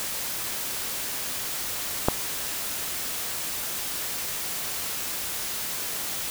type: click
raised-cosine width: 1 ms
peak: -4 dBFS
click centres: 2.085 s
effects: white hiss -31 dBFS RMS until 6.3 s